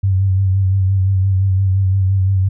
sine tone with vibrato, 95.7 Hz, G2, 41 cents flat, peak -11 dBFS, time 0.03-2.49 s, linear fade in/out 10 ms, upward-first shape sine, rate 5.8 Hz, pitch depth 40 cents each way, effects none

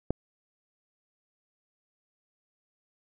click, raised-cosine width 2 ms, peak -13 dBFS, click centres 0.106 s, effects none

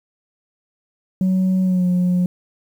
sine tone with pitch glide, 186.8 to 179.61 Hz, F#3 to F3, +17 to +49 cents, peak -12 dBFS, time 1.21-2.26 s, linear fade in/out 2 ms, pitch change -68 cents, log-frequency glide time 1.63-1.86 s, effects tanh soft clip ceiling -13 dBFS + 8-bit

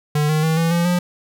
square tone with pitch steps, 149.4 / 154.58 / 159.94 / 165.48 / 171.22 / 177.16 Hz, D3 / D#3 / D#3 / E3 / F3 / F3, +30 / -11 / +48 / +7 / -34 / +25 cents, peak -16 dBFS, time 0.15-0.99 s, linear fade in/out 5 ms, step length 140 ms, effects none

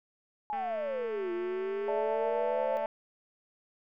sine exponential two-way sweep, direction down then up, 859 to 347.4 to 538 Hz, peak -31 dBFS, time 0.5-2.77 s, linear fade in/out 0 ms, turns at 1.32 s
click train, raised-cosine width 0.5 ms, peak -30 dBFS, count 518, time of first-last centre 0.53-2.859 s, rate 222 Hz
sine chord, D suspended second, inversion none, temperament equal, 587.3 / 659.3 / 880 Hz, D5 / E5 / A5, 0 / 0 / 0 cents, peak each -33 / -34 / -35 dBFS, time 1.88-2.86 s, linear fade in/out 2 ms
effects none

